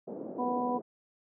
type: band-pass noise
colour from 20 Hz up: pink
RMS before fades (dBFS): -41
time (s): 0.07-0.82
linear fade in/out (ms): 10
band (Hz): 230 to 570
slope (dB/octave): 24
type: harmonic tone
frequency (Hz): 246.9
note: B3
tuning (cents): 0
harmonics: 1 / 2 / 3 / 4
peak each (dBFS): -33 / -35 / -34 / -34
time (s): 0.38-0.79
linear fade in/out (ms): 20
effects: none